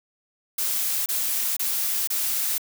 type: noise bursts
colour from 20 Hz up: blue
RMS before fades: -25 dBFS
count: 4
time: 0.58-2.581 s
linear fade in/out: 5 ms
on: 480 ms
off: 27 ms
effects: none